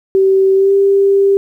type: tone with pitch glide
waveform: sine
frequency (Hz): 384.9 to 395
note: G4 to G4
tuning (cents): -32 to +13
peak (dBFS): -7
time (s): 0.15-1.37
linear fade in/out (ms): 0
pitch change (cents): +45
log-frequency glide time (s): 0.54-0.73
effects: 8-bit